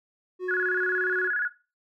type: tone with pitch glide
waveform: triangle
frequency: 366.5 to 368.8 Hz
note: F#4 to F#4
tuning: -16 to -6 cents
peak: -26 dBFS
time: 0.39-1.31 s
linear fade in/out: 50 ms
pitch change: +10 cents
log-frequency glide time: 0.64-1.06 s
type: tone with vibrato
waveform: sine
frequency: 1568 Hz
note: G6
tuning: in tune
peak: -24 dBFS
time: 0.48-1.48 s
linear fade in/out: 10 ms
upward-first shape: square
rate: 17 Hz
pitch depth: 130 cents each way
effects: noise-tail reverb RT60 0.3 s tail -17 dB re dry